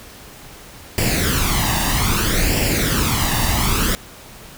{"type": "noise with flanger", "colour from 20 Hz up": "pink", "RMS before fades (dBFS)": -18, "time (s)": [0.98, 3.95], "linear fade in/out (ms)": 0, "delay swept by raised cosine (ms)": [0.39, 1.08], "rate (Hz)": 0.62, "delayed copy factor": 0.65, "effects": ["pink hiss -40 dBFS RMS until 4.57 s"]}